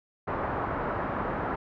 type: low-pass noise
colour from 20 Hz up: white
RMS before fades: -31 dBFS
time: 0.27-1.56 s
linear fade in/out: 10 ms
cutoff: 1300 Hz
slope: 24 dB/octave
effects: none